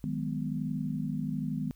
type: chord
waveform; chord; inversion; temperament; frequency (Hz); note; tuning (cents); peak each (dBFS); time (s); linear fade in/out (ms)
sine; G# minor seventh; second; just; 155.74 / 186.89 / 207.7 / 249.2; D#3 / F#3 / G#3 / B3; +2 / +18 / 0 / +16; -34 / -39 / -36 / -35; 0.04-1.71; 0
effects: added 50 Hz sine -56 dBFS peak until 1.75 s + white hiss -68 dBFS RMS until 1.75 s